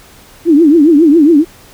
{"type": "tone with vibrato", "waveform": "sine", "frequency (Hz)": 311.1, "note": "D#4", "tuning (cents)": 0, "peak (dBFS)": -3, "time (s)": [0.45, 1.45], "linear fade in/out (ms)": 50, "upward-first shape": "triangle", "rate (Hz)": 7.3, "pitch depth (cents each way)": 220, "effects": ["pink hiss -40 dBFS RMS until 1.73 s"]}